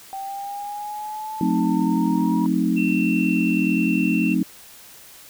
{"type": "linear sweep", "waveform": "sine", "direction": "up", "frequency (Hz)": [776, 957], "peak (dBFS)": -28, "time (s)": [0.13, 2.46], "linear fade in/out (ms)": 0}
{"type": "chord", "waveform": "sine", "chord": "F# diminished seventh", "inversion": "none", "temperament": "equal with one note detuned", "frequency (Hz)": [181.09, 220, 261.6, 311.1], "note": ["F#3", "A3", "C4", "Eb4"], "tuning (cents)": [-37, 0, 0, 0], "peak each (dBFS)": -23, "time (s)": [1.41, 4.43], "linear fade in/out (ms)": 2}
{"type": "tone", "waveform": "sine", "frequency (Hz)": 2700, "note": "E7", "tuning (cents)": 41, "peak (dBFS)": -26, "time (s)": [2.76, 4.35], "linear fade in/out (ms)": 20}
{"effects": ["white hiss -45 dBFS RMS until 5.29 s"]}